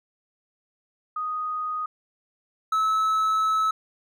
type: tone pair in turn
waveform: sine / triangle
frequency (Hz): 1244.5 / 1298.7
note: D#6 / E6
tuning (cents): 0 / -26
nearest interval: minor second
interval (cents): 74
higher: second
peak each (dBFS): -26 / -18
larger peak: second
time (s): 1.16-1.86 / 2.72-3.71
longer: second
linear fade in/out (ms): 5
effects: none